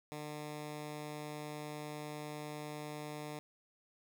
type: tone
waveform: 10% pulse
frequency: 150 Hz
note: D3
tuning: 37 cents sharp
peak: -34 dBFS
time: 0.12-3.39 s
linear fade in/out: 0 ms
effects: none